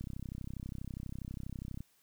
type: click train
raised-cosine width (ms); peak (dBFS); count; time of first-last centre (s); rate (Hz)
5; -29; 59; 0.01-1.806; 32.3
effects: white hiss -70 dBFS RMS until 2.02 s